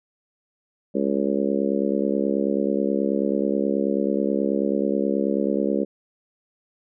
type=harmonic tone; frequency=69.3 Hz; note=C#2; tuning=in tune; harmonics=3 / 4 / 5 / 6 / 7 / 8; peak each=-25 / -26 / -27 / -28 / -28 / -29 dBFS; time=0.94-5.85 s; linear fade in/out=20 ms; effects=none